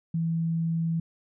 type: tone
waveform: sine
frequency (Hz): 164.81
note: E3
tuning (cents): 0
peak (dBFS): -24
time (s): 0.14-1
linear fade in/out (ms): 5
effects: none